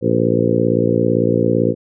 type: harmonic tone with a mistuned harmonic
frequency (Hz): 57.8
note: A#1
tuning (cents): -14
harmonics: 2 / 3 / 4 / 5 / 6 / 7 / 8 / 9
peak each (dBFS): -21 / -21 / -21 / -21 / -21 / -21 / -21 / -21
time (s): 0.01-1.75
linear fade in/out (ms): 50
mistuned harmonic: 9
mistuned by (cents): -35
effects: none